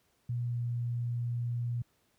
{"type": "tone with pitch glide", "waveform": "sine", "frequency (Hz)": [120.6, 119.7], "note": ["B2", "A#2"], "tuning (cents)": [-41, 46], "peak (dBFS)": -30, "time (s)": [0.29, 1.82], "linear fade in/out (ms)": 5, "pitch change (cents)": -13, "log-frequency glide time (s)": [0.46, 0.58], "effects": ["pink hiss -72 dBFS RMS until 2.18 s", "high-pass 60 Hz 12 dB/octave"]}